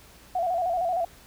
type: tone with vibrato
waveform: sine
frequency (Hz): 705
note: F5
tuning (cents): +16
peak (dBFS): -23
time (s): 0.35-1.05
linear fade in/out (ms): 5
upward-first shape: square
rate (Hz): 13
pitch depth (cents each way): 72
effects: added 60 Hz sine -56 dBFS peak until 1.26 s + pink hiss -52 dBFS RMS until 1.26 s